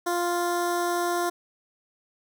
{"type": "tone with notch filter", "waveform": "15% pulse", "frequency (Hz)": 349.2, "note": "F4", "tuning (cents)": 0, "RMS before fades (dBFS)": -26, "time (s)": [0.06, 1.3], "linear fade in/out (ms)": 10, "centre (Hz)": 2800, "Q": 1.1, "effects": []}